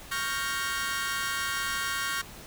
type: chord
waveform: sawtooth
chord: G half-diminished seventh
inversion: second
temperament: equal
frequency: 1108.7 / 1396.9 / 1568 / 1864.7 Hz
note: Db6 / F6 / G6 / Bb6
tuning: 0 / 0 / 0 / 0 cents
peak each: -31 dBFS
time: 0.11-2.22 s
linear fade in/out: 10 ms
effects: pink hiss -46 dBFS RMS until 2.46 s